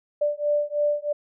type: beating tone pair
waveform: sine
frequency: 587.3 / 590.4 Hz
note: D5 / D5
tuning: 0 / +9 cents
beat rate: 3.1 Hz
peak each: -24 / -24 dBFS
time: 0.21-1.13 s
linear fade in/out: 10 ms
effects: none